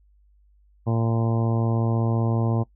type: harmonic tone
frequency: 114.5 Hz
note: A#2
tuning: 31 cents flat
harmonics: 1 / 2 / 3 / 4 / 5 / 6 / 7 / 8 / 9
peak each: -21 / -27 / -31 / -33 / -35 / -37 / -38 / -39 / -40 dBFS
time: 0.86-2.64 s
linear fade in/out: 20 ms
effects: noise-tail reverb RT60 0.1 s tail -21 dB re dry + added 50 Hz sine -55 dBFS peak until 2.75 s